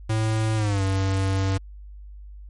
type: tone with pitch glide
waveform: square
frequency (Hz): 110 to 96.32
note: A2 to G2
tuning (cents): 0 to -30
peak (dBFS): -21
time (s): 0.09-1.58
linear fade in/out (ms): 10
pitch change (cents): -230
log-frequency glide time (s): 0.56-0.82
effects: added 50 Hz sine -38 dBFS peak until 2.49 s + MP3 48 kbps